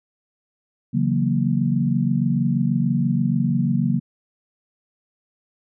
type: chord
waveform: sine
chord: F# dominant seventh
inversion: second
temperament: equal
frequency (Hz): 138.59 / 164.81 / 185 / 233.1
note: C#3 / E3 / F#3 / A#3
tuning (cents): 0 / 0 / 0 / 0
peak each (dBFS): -22 / -25 / -23 / -22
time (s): 0.93-4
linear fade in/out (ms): 20
effects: none